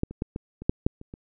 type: clicks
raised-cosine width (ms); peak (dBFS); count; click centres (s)
3; -11 / -25 / -14 / -18 / -25 / -7 / -7 / -29 / -26; 9; 0.034 / 0.11 / 0.221 / 0.361 / 0.62 / 0.695 / 0.865 / 1.014 / 1.139
effects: none